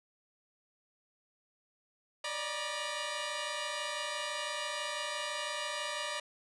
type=tone cluster; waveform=10% pulse; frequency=575 / 601 / 960 Hz; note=D5 / D5 / B5; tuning=-37 / +40 / -49 cents; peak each=-34 / -30 / -31 dBFS; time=2.24-6.2 s; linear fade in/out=5 ms; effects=resampled to 24000 Hz